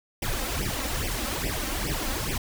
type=noise with flanger; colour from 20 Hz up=pink; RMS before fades=-29 dBFS; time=0.22-2.38 s; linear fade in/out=5 ms; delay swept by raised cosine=0.36 to 3.86 ms; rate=2.4 Hz; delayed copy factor=+1; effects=none